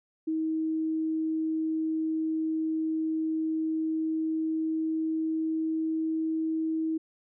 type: tone with pitch glide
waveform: sine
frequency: 317.8 to 319.8 Hz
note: D#4 to D#4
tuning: +37 to +48 cents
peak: -26 dBFS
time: 0.27-6.98 s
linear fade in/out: 10 ms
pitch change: +11 cents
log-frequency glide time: 3.58-6.41 s
effects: none